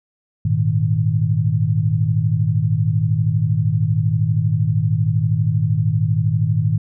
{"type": "chord", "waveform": "sine", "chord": "Ab suspended second", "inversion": "none", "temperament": "equal", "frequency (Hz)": [103.83, 116.54, 155.56], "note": ["Ab2", "Bb2", "Eb3"], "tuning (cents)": [0, 0, 0], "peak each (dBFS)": -19, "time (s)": [0.45, 6.78], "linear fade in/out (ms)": 5, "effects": []}